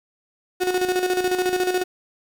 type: tone with tremolo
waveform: 35% pulse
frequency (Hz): 365.5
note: F#4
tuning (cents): -21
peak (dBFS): -16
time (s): 0.6-1.84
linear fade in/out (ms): 20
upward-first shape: square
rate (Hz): 14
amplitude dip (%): 55
effects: 8-bit